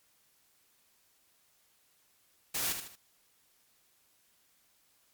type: noise with echo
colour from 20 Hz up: white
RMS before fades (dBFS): -33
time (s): 2.54-2.73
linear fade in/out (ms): 10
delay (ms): 76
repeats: 3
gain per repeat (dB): -7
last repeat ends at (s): 2.958
effects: white hiss -69 dBFS RMS until 5.13 s + MP3 96 kbps